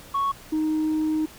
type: tone pair in turn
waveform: sine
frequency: 1108.7 / 311.1 Hz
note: C#6 / D#4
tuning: 0 / 0 cents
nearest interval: octave + minor seventh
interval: 2200 cents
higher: first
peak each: -19 dBFS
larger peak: neither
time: 0.14-0.32 / 0.52-1.26 s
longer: second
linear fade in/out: 10 ms
effects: tanh soft clip ceiling -19 dBFS + pink hiss -46 dBFS RMS until 1.38 s